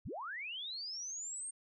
sine linear sweep, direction up, 33.09 to 8710 Hz, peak -40 dBFS, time 0.05-1.51 s, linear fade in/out 10 ms, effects none

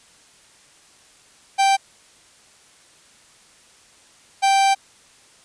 45% pulse tone pair in turn, 783 / 783 Hz, G5 / G5, -2 / -2 cents, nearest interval unison, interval 0 cents, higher neither, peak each -14 dBFS, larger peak neither, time 1.58-1.77 / 4.42-4.75 s, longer second, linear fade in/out 20 ms, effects white hiss -52 dBFS RMS until 5.44 s + resampled to 22050 Hz

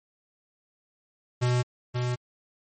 square tone with echo, 123.47 Hz, B2, in tune, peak -22 dBFS, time 1.41-1.63 s, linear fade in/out 20 ms, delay 530 ms, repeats 1, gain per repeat -4 dB, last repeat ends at 2.16 s, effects MP3 32 kbps

